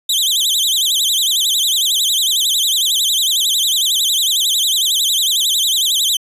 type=tone with vibrato; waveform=sawtooth; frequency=3486 Hz; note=A7; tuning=17 cents flat; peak=-10 dBFS; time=0.09-6.17 s; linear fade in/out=5 ms; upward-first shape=sine; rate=11 Hz; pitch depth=230 cents each way; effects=resampled to 32000 Hz